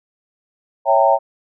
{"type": "chord", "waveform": "sine", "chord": "C# diminished seventh", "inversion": "none", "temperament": "equal with one note detuned", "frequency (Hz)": [554.4, 659.3, 784, 915.3], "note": ["C#5", "E5", "G5", "Bb5"], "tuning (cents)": [0, 0, 0, -32], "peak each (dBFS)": -16, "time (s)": [0.85, 1.19], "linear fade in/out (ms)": 50, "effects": []}